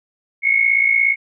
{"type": "tone pair together", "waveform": "sine", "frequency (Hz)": [2172, 2229], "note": ["C#7", "C#7"], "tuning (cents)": [-36, 9], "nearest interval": "unison", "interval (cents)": 45, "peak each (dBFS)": [-14, -17], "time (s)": [0.42, 1.16], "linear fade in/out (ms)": 50, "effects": []}